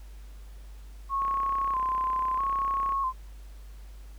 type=tone with vibrato; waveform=sine; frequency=1066 Hz; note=C6; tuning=32 cents sharp; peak=-25 dBFS; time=1.09-3.13 s; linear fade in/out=50 ms; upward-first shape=square; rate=0.77 Hz; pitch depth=47 cents each way
type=click train; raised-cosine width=0.5 ms; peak=-27 dBFS; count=57; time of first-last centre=1.22-2.922 s; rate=32.9 Hz
effects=added 50 Hz sine -42 dBFS peak until 4.18 s + pink hiss -59 dBFS RMS until 4.18 s